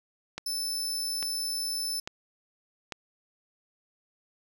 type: click train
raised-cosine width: 0.2 ms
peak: -17 dBFS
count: 4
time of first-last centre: 0.38-2.922 s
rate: 1.18 Hz
type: tone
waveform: sawtooth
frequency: 5274 Hz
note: E8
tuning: in tune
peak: -27 dBFS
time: 0.46-2 s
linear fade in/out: 5 ms
effects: none